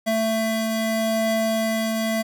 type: tone pair together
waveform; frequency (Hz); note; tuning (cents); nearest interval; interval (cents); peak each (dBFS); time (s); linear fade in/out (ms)
square; 222.4 / 666.4; A3 / E5; +19 / +19; octave + perfect fifth; 1900; -24 / -24; 0.06-2.23; 20
effects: none